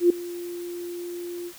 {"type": "tone with ADSR envelope", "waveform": "sine", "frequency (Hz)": 349.2, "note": "F4", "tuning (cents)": 0, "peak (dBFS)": -11, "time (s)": [0, 1.53], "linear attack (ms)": 100, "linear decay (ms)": 4, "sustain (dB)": -20, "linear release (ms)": 64, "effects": ["white hiss -46 dBFS RMS until 1.58 s"]}